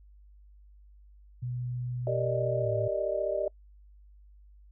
sine tone with pitch glide, 123.47 to 111.92 Hz, B2 to A2, 0 to +30 cents, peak -31 dBFS, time 1.42-2.88 s, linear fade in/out 10 ms, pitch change -170 cents, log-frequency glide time 2.61-2.67 s
sine chord, Eb major seventh, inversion first, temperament equal, 392 / 466.2 / 587.3 / 622.3 Hz, G4 / Bb4 / D5 / Eb5, 0 / 0 / 0 / 0 cents, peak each -35 / -37 / -31 / -31 dBFS, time 2.07-3.48 s, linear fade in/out 2 ms
effects noise-tail reverb RT60 0.1 s tail -26 dB re dry + added 50 Hz sine -52 dBFS peak until 4.71 s

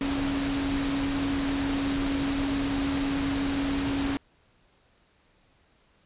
sine tone in noise, 277.2 Hz, C#4, in tune, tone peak -26 dBFS, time 0.01-4.17 s, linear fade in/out 0 ms, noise pink, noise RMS -32 dBFS, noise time 0.01-4.17 s, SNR +3 dB, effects pink hiss -64 dBFS RMS until 6.05 s + resampled to 8000 Hz

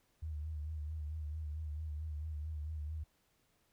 sine tone with vibrato, 76.7 Hz, D#2, 24 cents flat, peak -38 dBFS, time 0.22-3.04 s, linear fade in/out 10 ms, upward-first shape sine, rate 4.5 Hz, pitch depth 59 cents each way, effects pink hiss -75 dBFS RMS until 3.72 s

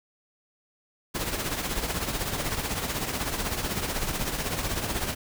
pink noise with tremolo, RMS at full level -27 dBFS, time 1.14-5.15 s, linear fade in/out 20 ms, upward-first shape triangle, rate 16 Hz, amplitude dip 65%, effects none

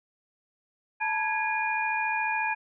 sine tone cluster, 876 / 950 / 1656 / 2431 Hz, A5 / A#5 / G#6 / D#7, -8 / +33 / -5 / -41 cents, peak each -29 / -37 / -31 / -30 dBFS, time 1-2.55 s, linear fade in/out 20 ms, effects none

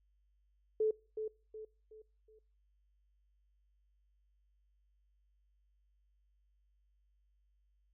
sine tone with echo, 434.3 Hz, A4, 23 cents flat, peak -28 dBFS, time 0.8-0.91 s, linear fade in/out 5 ms, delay 370 ms, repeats 4, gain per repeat -8 dB, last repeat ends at 2.39 s, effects noise-tail reverb RT60 0.4 s tail -24 dB re dry + added 50 Hz sine -70 dBFS peak until 7.93 s

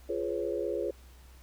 sine chord, C# dominant seventh, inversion first, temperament just, 346.5 / 415.8 / 498.9 / 554.4 Hz, E#4 / G#4 / B4 / C#5, -14 / +2 / +17 / 0 cents, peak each -35 / -34 / -36 / -36 dBFS, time 0.09-0.91 s, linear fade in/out 5 ms, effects added 63 Hz sine -51 dBFS peak until 1.42 s + pink hiss -60 dBFS RMS until 1.42 s

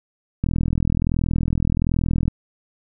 click train, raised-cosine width 5 ms, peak -8 dBFS, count 77, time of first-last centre 0.44-2.28 s, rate 41.3 Hz, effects none

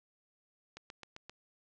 click train, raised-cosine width 0.2 ms, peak -29 dBFS, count 5, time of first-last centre 0.77-1.296 s, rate 7.61 Hz, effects low-pass 7000 Hz 12 dB/octave

